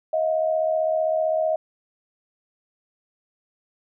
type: tone pair together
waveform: sine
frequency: 633.4 / 709 Hz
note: D#5 / F5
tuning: +31 / +26 cents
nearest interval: major second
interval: 195 cents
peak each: -20 / -27 dBFS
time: 0.13-1.56 s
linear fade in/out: 5 ms
effects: none